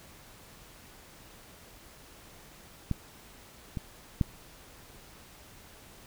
clicks, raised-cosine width 5 ms, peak -16 / -21 / -12 dBFS, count 3, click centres 2.913 / 3.772 / 4.212 s, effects pink hiss -53 dBFS RMS until 6.06 s

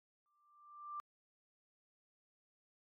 sine tone with exponential growth, 1182 Hz, D6, 11 cents sharp, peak -40 dBFS, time 0.26-1 s, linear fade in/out 0 ms, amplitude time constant 160 ms, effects AAC 48 kbps

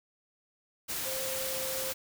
sine tone in noise, 526 Hz, C5, 9 cents sharp, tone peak -37 dBFS, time 1.05-1.93 s, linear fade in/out 20 ms, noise white, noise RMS -35 dBFS, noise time 0.88-1.94 s, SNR -5 dB, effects none

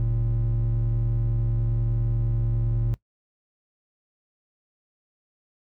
triangle tone pair together, 45.3 / 114.8 Hz, F#1 / A#2, -36 / -26 cents, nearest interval octave + major third, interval 1610 cents, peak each -22 / -20 dBFS, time 0-2.94 s, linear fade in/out 0 ms, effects noise-tail reverb RT60 0.1 s tail -20 dB re dry + tanh soft clip ceiling -15 dBFS

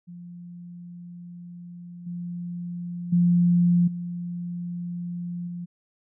sine tone with level steps, 174.61 Hz, F3, in tune, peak -38 / -30 / -16 / -29 / -31 dBFS, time 0.07-5.66 s, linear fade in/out 20 ms, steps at 2.06 / 3.12 / 3.87 / 5.47 s, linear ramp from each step 10 ms, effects none

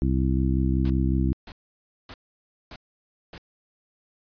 harmonic tone, 65.4 Hz, C2, in tune, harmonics 1 / 2 / 3 / 4 / 5, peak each -23 / -26 / -28 / -29 / -30 dBFS, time 0.02-1.33 s, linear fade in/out 0 ms
pink noise bursts, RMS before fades -41 dBFS, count 5, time 0.85-3.38 s, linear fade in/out 2 ms, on 50 ms, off 570 ms
effects resampled to 11025 Hz

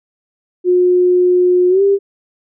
sine tone with pitch glide, 360 to 397.1 Hz, F#4 to G4, -47 to +22 cents, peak -8 dBFS, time 0.64-1.99 s, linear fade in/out 50 ms, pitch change +169 cents, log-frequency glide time 1.69-1.82 s, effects none

